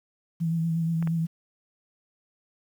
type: tone with vibrato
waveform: sine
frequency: 164.81 Hz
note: E3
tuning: in tune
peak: -23 dBFS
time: 0.4-1.27 s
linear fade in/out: 20 ms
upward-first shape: sine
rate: 8.4 Hz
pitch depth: 31 cents each way
type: clicks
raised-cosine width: 0.5 ms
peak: -25 / -23 dBFS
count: 2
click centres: 1.026 / 1.074 s
effects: 9-bit